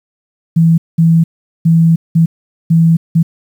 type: tone bursts at uneven times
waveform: sine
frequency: 164.81 Hz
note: E3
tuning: in tune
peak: -5 dBFS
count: 6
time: 0.56-0.78 / 0.98-1.24 / 1.65-1.96 / 2.15-2.26 / 2.7-2.97 / 3.15-3.23 s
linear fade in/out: 10 ms
effects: 7-bit